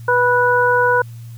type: harmonic tone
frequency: 491.3 Hz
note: B4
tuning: 9 cents flat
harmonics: 1 / 2 / 3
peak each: -16 / -16 / -16 dBFS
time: 0.08-1.02 s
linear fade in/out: 5 ms
effects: added 116 Hz sine -31 dBFS peak until 1.37 s + white hiss -51 dBFS RMS until 1.37 s